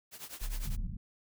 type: noise with tremolo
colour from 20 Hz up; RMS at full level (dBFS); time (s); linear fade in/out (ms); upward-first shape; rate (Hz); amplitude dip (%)
white; -42; 0.11-0.77; 50; triangle; 9.8; 90
type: tone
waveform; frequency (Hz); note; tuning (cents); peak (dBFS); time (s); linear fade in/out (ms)
triangle; 34.65; C#1; 0; -31; 0.41-0.88; 10
type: low-pass noise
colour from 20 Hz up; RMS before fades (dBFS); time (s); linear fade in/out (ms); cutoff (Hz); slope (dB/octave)
pink; -40; 0.64-0.97; 5; 210; 48
effects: none

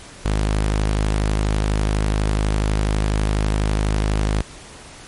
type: tone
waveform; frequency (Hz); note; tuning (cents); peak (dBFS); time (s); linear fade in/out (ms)
sawtooth; 52.1; G#1; +6; -13; 0.25-4.42; 5
effects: pink hiss -40 dBFS RMS until 5.07 s + MP3 48 kbps

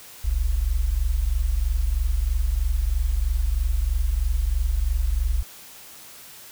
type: tone pair together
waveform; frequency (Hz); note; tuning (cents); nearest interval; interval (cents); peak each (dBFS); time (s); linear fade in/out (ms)
sine; 40.3 / 63.4; E1 / B1; -38 / +46; minor sixth; 784; -22; 0.24-5.43; 10
effects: white hiss -44 dBFS RMS until 6.51 s

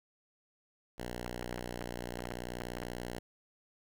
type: tone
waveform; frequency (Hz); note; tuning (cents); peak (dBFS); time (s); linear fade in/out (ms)
5% pulse; 60.4; B1; -38; -28; 0.98-3.19; 5
type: clicks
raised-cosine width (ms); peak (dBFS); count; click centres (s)
0.5; -26; 11; 1.263 / 1.425 / 1.527 / 1.582 / 1.815 / 2.193 / 2.254 / 2.313 / 2.611 / 2.772 / 2.828
effects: none

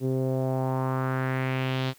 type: tone with low-pass filter sweep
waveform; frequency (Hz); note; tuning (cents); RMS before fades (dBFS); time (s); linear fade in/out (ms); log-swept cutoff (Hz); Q
sawtooth; 130.81; C3; 0; -27; 0-1.94; 50; 370 to 4000; 2.5
effects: white hiss -57 dBFS RMS until 1.98 s

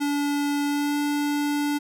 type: tone with pitch glide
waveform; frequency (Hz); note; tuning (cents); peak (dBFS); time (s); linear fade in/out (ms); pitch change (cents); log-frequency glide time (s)
square; 287.9 to 291.2; D4 to D4; -34 to -15; -23; 0-1.79; 20; +19; 0.66-0.97
effects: none

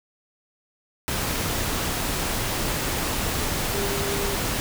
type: tone in noise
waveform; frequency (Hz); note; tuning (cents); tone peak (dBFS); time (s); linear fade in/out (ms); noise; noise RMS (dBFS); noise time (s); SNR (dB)
sine; 400.2; G4; +36; -29; 3.74-4.35; 0; pink; -26; 1.08-4.6; -6
effects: none

